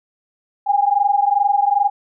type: tone pair together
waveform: sine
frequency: 800 / 822.5 Hz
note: G5 / G#5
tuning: +35 / -17 cents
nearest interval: unison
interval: 48 cents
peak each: -16 dBFS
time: 0.66-1.9 s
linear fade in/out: 20 ms
effects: none